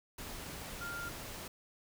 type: tone in noise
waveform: sine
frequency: 1396.9 Hz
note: F6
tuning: in tune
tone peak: -40 dBFS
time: 0.81-1.09 s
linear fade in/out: 5 ms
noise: pink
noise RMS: -45 dBFS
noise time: 0.18-1.48 s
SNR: +2 dB
effects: none